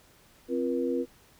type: tone cluster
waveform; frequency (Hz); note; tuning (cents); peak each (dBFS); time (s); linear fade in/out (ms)
sine; 261.9 / 346.5 / 479.6; C4 / F4 / A#4; +2 / -14 / +49; -30 / -31 / -30; 0.48-1.06; 50
effects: pink hiss -59 dBFS RMS until 1.39 s